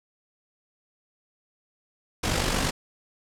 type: noise with amplitude modulation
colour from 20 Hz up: pink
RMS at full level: -23 dBFS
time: 2.23-2.71 s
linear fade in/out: 10 ms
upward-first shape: sine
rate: 48.2 Hz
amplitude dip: 50%
effects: low-pass 9000 Hz 12 dB/octave